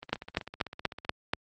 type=two click trains; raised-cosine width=0.3 ms; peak=-24 / -10 dBFS; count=17 / 6; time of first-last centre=0.03-1.049 / 0.13-1.335 s; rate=15.7 / 4.15 Hz; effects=high-pass 60 Hz 12 dB/octave + Opus 24 kbps